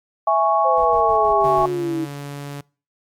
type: chord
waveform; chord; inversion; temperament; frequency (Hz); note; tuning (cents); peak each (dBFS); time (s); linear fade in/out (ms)
sine; C# minor; first; equal; 659.3 / 830.6 / 1108.7; E5 / G#5 / C#6; 0 / 0 / 0; -18; 0.27-1.66; 5
type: exponential sweep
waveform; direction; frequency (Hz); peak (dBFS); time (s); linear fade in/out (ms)
sine; down; 530 to 316.9; -20; 0.64-2.06; 20
type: noise with tremolo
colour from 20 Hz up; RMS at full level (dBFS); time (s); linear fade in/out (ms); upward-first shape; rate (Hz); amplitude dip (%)
brown; -37; 0.77-1.68; 2; square; 6.3; 65
type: tone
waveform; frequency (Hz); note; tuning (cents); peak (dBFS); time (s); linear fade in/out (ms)
sawtooth; 142.7; D3; -49; -25; 1.44-2.61; 5
effects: noise-tail reverb RT60 0.4 s tail -25 dB re dry + MP3 96 kbps